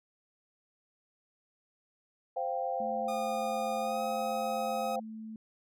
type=chord; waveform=sine; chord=C suspended fourth; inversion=none; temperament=equal with one note detuned; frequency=523.3 / 698.5 / 786.3 Hz; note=C5 / F5 / G5; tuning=0 / 0 / +5 cents; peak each=-35 dBFS; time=2.36-5 s; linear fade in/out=10 ms
type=tone; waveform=sine; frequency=220 Hz; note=A3; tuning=in tune; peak=-40 dBFS; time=2.8-5.36 s; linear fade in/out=2 ms
type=tone with pitch glide; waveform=sawtooth; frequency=1222 to 1265.8 Hz; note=D#6 to D#6; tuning=-32 to +29 cents; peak=-37 dBFS; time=3.08-4.96 s; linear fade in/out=5 ms; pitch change=+61 cents; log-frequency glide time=3.81-4.01 s
effects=none